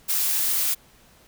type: noise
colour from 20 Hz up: blue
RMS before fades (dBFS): -23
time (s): 0.08-0.75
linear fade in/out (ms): 20
effects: pink hiss -55 dBFS RMS until 1.27 s